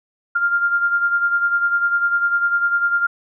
sine beating tone pair, 1396.9 / 1406.9 Hz, F6 / F6, 0 / +12 cents, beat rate 10 Hz, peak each -16 / -23 dBFS, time 0.35-3.07 s, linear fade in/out 10 ms, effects none

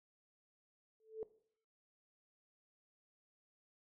sine tone with exponential growth, 440 Hz, A4, in tune, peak -36 dBFS, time 1-1.23 s, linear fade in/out 1 ms, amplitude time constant 50 ms, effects noise-tail reverb RT60 0.6 s tail -18 dB re dry

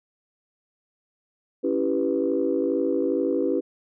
sine chord, C# half-diminished seventh, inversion none, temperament equal, 277.2 / 329.6 / 392 / 493.9 Hz, C#4 / E4 / G4 / B4, 0 / 0 / 0 / 0 cents, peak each -26 dBFS, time 1.63-3.61 s, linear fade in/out 20 ms, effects tanh soft clip ceiling -11 dBFS

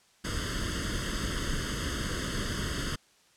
pink noise with comb filter, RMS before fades -32 dBFS, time 0.24-2.96 s, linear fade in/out 10 ms, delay 0.62 ms, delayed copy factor +1, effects white hiss -63 dBFS RMS until 3.36 s + low-pass 8000 Hz 12 dB/octave

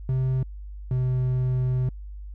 triangle tone pair in turn, 130 / 127.32 Hz, C3 / C3, -11 / -47 cents, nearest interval unison, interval 36 cents, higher first, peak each -19 dBFS, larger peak neither, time 0.09-0.43 / 0.91-1.89 s, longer second, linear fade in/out 2 ms, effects added 50 Hz sine -35 dBFS peak until 2.34 s

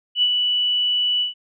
sine tone with ADSR envelope, 2960 Hz, F#7, in tune, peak -13 dBFS, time 0.15-1.34 s, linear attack 73 ms, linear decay 56 ms, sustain -4 dB, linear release 130 ms, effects none

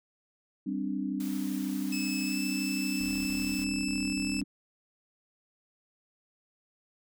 sine chord, G suspended fourth, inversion none, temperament just, 196 / 261.3 / 294 Hz, G3 / C4 / D4, 0 / -2 / +2 cents, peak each -34 dBFS, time 0.66-4.44 s, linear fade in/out 10 ms
white noise, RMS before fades -46 dBFS, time 1.2-3.64 s, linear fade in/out 2 ms
20% pulse tone with pitch glide, 2604 to 2634 Hz, E7 to E7, -22 to -2 cents, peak -29 dBFS, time 1.92-4.41 s, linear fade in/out 5 ms, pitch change +20 cents, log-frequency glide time 2.22-2.38 s
sawtooth tone bursts, 41.81 Hz, E1, 25 cents sharp, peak -39 dBFS, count 5, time 3-4.424 s, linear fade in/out 0 ms, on 260 ms, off 31 ms
effects none

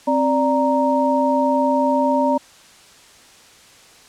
sine tone cluster, 263.9 / 586 / 932 Hz, C4 / D5 / A#5, +15 / -4 / -1 cents, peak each -19 dBFS, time 0.07-2.38 s, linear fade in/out 10 ms, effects white hiss -47 dBFS RMS until 4.08 s + low-pass 8000 Hz 12 dB/octave

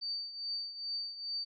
sine tone with tremolo, 4602 Hz, D8, 36 cents flat, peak -33 dBFS, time 0.01-1.45 s, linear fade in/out 20 ms, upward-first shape triangle, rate 2.4 Hz, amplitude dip 75%, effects none

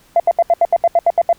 sine tone bursts, 680 Hz, F5, 46 cents flat, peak -7 dBFS, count 11, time 0.16-1.329 s, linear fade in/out 2 ms, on 39 ms, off 74 ms, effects tanh soft clip ceiling -3 dBFS + pink hiss -51 dBFS RMS until 1.38 s

